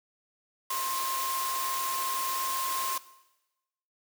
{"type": "tone in noise", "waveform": "sine", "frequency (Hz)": 1059, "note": "C6", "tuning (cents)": 21, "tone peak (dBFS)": -31, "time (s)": [0.7, 2.98], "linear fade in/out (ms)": 5, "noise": "white", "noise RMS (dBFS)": -34, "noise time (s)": [0.7, 2.98], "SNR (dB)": 0, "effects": ["noise-tail reverb RT60 1.0 s tail -17 dB re dry", "high-pass 400 Hz 12 dB/octave"]}